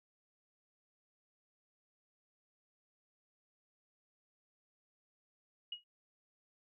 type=tone with exponential decay; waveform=sine; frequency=2893 Hz; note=F#7; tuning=40 cents flat; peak=-36 dBFS; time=5.72-5.84 s; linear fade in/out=5 ms; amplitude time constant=24 ms; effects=none